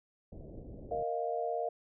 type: low-pass noise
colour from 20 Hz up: pink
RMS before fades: -47 dBFS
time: 0.32-1.03 s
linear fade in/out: 5 ms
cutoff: 620 Hz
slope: 48 dB/octave
type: chord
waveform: sine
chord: Bb suspended fourth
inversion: none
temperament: just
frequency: 466.2 / 621.6 / 699.2 Hz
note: Bb4 / Eb5 / F5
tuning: 0 / -2 / +2 cents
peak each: -36 / -37 / -35 dBFS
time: 0.91-1.69 s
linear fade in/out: 5 ms
effects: none